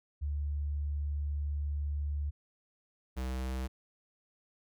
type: tone pair in turn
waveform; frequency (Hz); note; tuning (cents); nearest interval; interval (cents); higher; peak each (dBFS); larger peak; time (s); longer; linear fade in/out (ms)
sine / square; 72.8 / 64.34; D2 / C2; -15 / -28; major second; 213; first; -31 / -34; first; 0.21-2.31 / 3.16-3.68; first; 20
effects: none